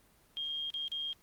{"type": "tone with dropouts", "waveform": "sine", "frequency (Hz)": 3225, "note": "G7", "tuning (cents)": 48, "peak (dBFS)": -34, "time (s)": [0.37, 1.13], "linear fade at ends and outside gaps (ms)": 0, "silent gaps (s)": [[0.703, 0.74], [0.88, 0.918]], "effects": ["pink hiss -65 dBFS RMS until 1.22 s", "Opus 24 kbps"]}